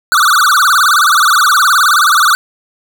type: tone with vibrato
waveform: square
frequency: 1318.5 Hz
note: E6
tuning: in tune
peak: -7 dBFS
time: 0.12-2.35 s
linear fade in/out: 0 ms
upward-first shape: sine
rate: 19 Hz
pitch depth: 250 cents each way
effects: none